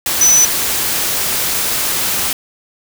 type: tone in noise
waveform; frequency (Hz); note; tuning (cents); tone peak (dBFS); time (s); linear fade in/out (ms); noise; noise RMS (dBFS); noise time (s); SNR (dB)
sine; 5990; F#8; +20; -7; 0.21-0.45; 2; white; -17; 0.06-2.33; +7
effects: none